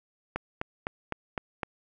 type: click train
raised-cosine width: 0.5 ms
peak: -15 dBFS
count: 6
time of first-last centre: 0.36-1.632 s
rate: 3.93 Hz
effects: none